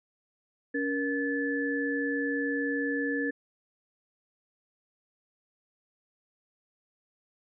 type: tone cluster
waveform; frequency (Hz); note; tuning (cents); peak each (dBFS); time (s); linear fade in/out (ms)
sine; 281 / 471.5 / 1735; C#4 / A#4 / A6; +24 / +20 / -25; -30 / -33 / -32; 0.74-3.31; 10
effects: none